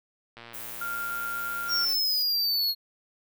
click train, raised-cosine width 0.3 ms, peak -28 dBFS, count 183, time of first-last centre 0.37-1.926 s, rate 117 Hz
violet noise, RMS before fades -39 dBFS, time 0.53-2.24 s, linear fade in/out 20 ms
sine tone, 1395 Hz, F6, 2 cents flat, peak -30 dBFS, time 0.81-1.85 s, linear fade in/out 5 ms
square exponential sweep, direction down, 5620 to 4284 Hz, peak -24 dBFS, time 1.68-2.75 s, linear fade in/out 50 ms
effects none

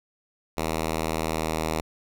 5% pulse tone with pitch glide, 80 to 79.4 Hz, D#2 to D#2, +49 to +36 cents, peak -14 dBFS, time 0.57-1.81 s, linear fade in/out 5 ms, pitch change -13 cents, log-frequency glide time 1.25-1.44 s, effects none

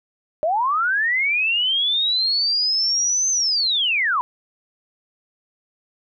sine linear two-way sweep, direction up then down, 588 to 6272 to 943 Hz, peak -17 dBFS, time 0.43-4.21 s, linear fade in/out 0 ms, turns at 3.3 s, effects none

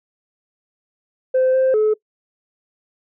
sine tone with pitch steps, 517 / 523 / 429.7 Hz, C5 / C5 / A4, -21 / -1 / -41 cents, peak -11 dBFS, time 1.34-1.94 s, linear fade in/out 10 ms, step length 200 ms, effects noise-tail reverb RT60 0.1 s tail -23 dB re dry + tanh soft clip ceiling -11 dBFS

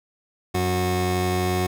25% pulse tone pair together, 91.2 / 365.2 Hz, F#2 / F#4, -24 / -23 cents, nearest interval 2 octaves, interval 2401 cents, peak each -20 dBFS, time 0.54-1.67 s, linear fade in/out 10 ms, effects none

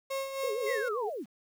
35% pulse tone with tremolo, 541 Hz, C#5, 42 cents flat, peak -29 dBFS, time 0.1-0.89 s, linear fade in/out 10 ms, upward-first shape sine, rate 3.7 Hz, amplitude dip 55%
sine tone with vibrato, 456.3 Hz, A#4, 37 cents flat, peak -31 dBFS, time 0.43-1.1 s, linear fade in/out 10 ms, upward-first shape sine, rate 7.6 Hz, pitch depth 180 cents each way
sine linear sweep, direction down, 2200 to 160.2 Hz, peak -34 dBFS, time 0.64-1.26 s, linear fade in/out 50 ms
effects 10-bit

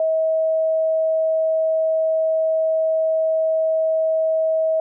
sine tone, 640 Hz, D#5, 49 cents sharp, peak -16 dBFS, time 0-4.8 s, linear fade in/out 2 ms, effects none

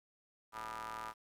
sawtooth ring-modulated tone, 112.5 Hz, A2, 39 cents sharp, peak -35 dBFS, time 0.52-1.14 s, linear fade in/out 50 ms, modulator 1090 Hz, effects resampled to 32000 Hz + 11-bit

